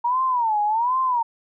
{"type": "tone with vibrato", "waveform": "sine", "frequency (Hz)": 932.3, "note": "A#5", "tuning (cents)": 0, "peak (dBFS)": -18, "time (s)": [0.04, 1.23], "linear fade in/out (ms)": 10, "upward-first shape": "sine", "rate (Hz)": 1.3, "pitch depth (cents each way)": 200, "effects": []}